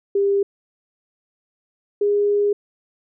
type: tone pair in turn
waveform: sine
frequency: 398.9 / 409.6 Hz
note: G4 / G#4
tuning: +30 / -24 cents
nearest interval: unison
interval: 46 cents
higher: second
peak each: -15 dBFS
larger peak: neither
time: 0.15-0.43 / 2.01-2.53 s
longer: second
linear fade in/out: 5 ms
effects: none